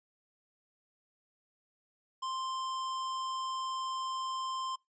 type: tone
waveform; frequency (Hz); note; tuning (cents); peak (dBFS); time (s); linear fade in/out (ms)
square; 1046.5; C6; 0; -35; 2.22-4.76; 10
effects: noise-tail reverb RT60 0.2 s tail -24 dB re dry + resampled to 16000 Hz